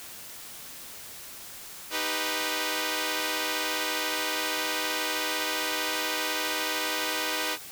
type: chord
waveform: 5% pulse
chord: Eb augmented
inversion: none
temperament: equal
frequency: 311.1 / 392 / 493.9 Hz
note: Eb4 / G4 / B4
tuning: 0 / 0 / 0 cents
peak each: -20 / -24 / -19 dBFS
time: 1.9-7.58 s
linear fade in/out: 50 ms
effects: white hiss -43 dBFS RMS until 7.71 s